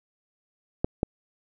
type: clicks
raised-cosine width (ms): 2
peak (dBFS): -9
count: 2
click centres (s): 0.845 / 1.031
effects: none